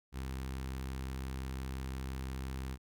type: tone with notch filter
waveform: sawtooth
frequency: 65.8 Hz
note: C2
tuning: 10 cents sharp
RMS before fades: -40 dBFS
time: 0.12-2.78 s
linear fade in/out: 50 ms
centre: 590 Hz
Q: 1.7
effects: none